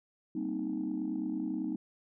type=chord; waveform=sine; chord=C minor seventh; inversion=second; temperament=equal; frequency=196 / 233.1 / 261.6 / 311.1 Hz; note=G3 / Bb3 / C4 / Eb4; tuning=0 / 0 / 0 / 0 cents; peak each=-39 / -38 / -37 / -34 dBFS; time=0.35-1.76 s; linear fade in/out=5 ms; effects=tanh soft clip ceiling -25 dBFS